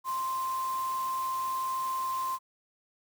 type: tone in noise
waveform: sine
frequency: 1046.5 Hz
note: C6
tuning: in tune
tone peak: -29 dBFS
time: 0.04-2.39 s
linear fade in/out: 50 ms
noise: white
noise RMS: -45 dBFS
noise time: 0.04-2.39 s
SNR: +13 dB
effects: none